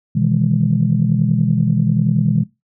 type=chord; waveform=sine; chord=E major seventh; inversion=second; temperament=just; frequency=123.61 / 154.51 / 164.81 / 206 Hz; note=B2 / D#3 / E3 / G#3; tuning=+2 / -12 / 0 / -14 cents; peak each=-18 dBFS; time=0.15-2.44 s; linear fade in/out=10 ms; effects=noise-tail reverb RT60 0.2 s tail -17 dB re dry + tanh soft clip ceiling -2 dBFS